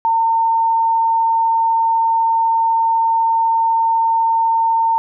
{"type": "tone", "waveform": "sine", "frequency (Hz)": 908, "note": "A#5", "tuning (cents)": -46, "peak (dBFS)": -12, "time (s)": [0.05, 4.98], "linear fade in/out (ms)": 0, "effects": []}